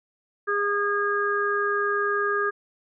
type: harmonic tone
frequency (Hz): 408.4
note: G#4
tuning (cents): -29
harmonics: 1 / 3 / 4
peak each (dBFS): -26 / -26 / -26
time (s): 0.47-2.51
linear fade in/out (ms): 20
effects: none